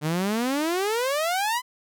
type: exponential sweep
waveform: sawtooth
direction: up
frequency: 146.83 to 1025 Hz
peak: -19 dBFS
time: 0.01-1.62 s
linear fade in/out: 50 ms
effects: none